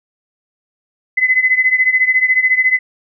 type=beating tone pair; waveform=sine; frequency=2024 / 2038 Hz; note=B6 / C7; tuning=+42 / -46 cents; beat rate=14 Hz; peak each=-12 / -15 dBFS; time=1.17-2.79 s; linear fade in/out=10 ms; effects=none